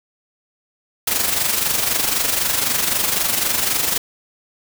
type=noise with amplitude modulation; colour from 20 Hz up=white; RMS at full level=-17 dBFS; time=1.07-3.98 s; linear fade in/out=5 ms; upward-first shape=sine; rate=23.9 Hz; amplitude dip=55%; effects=none